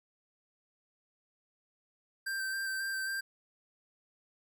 square tone with vibrato, 1568 Hz, G6, in tune, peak -34 dBFS, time 2.26-3.21 s, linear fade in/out 10 ms, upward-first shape square, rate 3.7 Hz, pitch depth 14 cents each way, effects none

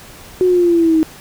sine linear sweep, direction down, 370 to 313.4 Hz, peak -9 dBFS, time 0.41-1.03 s, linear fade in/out 0 ms, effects pink hiss -38 dBFS RMS until 1.2 s

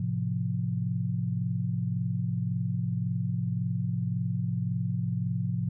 sine chord, F major, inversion first, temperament just, 109.13 / 130.96 / 174.61 Hz, A2 / C3 / F3, -14 / +2 / 0 cents, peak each -31 dBFS, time 0-5.69 s, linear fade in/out 5 ms, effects none

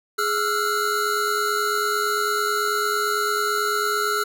square tone cluster, 417.2 / 1345 / 1434 Hz, G#4 / E6 / F6, +8 / +34 / +45 cents, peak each -27 / -24 / -27 dBFS, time 0.18-4.24 s, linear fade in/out 10 ms, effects none

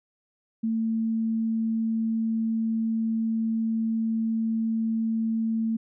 sine tone, 224.3 Hz, A3, 34 cents sharp, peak -23 dBFS, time 0.63-5.77 s, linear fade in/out 10 ms, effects none

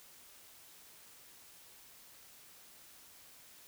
silence, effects white hiss -58 dBFS RMS until 3.67 s

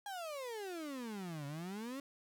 35% pulse exponential two-way sweep, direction down then up, 830.6 to 138.59 to 283.2 Hz, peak -40 dBFS, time 0.06-2 s, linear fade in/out 2 ms, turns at 1.46 s, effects none

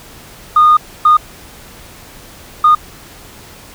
sine tone bursts at uneven times, 1226 Hz, D#6, 26 cents flat, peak -3 dBFS, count 3, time 0.56-0.77 / 1.05-1.17 / 2.64-2.75 s, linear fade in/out 5 ms, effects tanh soft clip ceiling -1 dBFS + pink hiss -37 dBFS RMS until 3.74 s

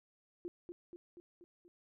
sine tone with echo, 349.2 Hz, F4, in tune, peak -39 dBFS, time 0.45-0.48 s, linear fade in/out 0 ms, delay 240 ms, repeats 5, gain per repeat -4 dB, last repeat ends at 1.68 s, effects none

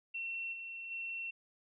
sine tone with level steps, 2712 Hz, E7, 49 cents sharp, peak -37 / -42 / -38 dBFS, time 0.14-1.31 s, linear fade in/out 10 ms, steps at 0.52 / 0.9 s, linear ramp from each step 20 ms, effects none

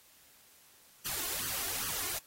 white noise with flanger, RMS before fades -36 dBFS, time 1.05-2.19 s, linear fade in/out 10 ms, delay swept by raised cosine 0.63 to 2.83 ms, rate 2.5 Hz, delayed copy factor +0.8, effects white hiss -61 dBFS RMS until 2.26 s + AAC 48 kbps

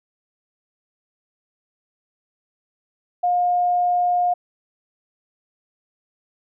sine tone, 712 Hz, F5, 33 cents sharp, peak -16 dBFS, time 3.23-4.34 s, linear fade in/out 10 ms, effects none

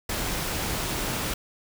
pink noise, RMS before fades -29 dBFS, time 0.09-1.34 s, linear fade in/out 5 ms, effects none

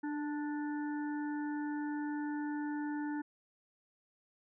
harmonic tone with a mistuned harmonic, 293.7 Hz, D4, in tune, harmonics 1 / 3 / 5 / 6, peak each -35 / -45 / -49 / -51 dBFS, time 0.03-3.22 s, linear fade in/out 10 ms, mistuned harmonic 1, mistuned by +18 cents, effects none

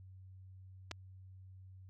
clicks, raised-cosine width 0.2 ms, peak -25 dBFS, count 2, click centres 0.912 / 0.915 s, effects added 94 Hz sine -52 dBFS peak until 1.89 s

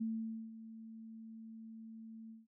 sine tone with ADSR envelope, 223.5 Hz, A3, 27 cents sharp, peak -34 dBFS, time 0-2.47 s, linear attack 16 ms, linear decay 490 ms, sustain -14 dB, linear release 170 ms, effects none

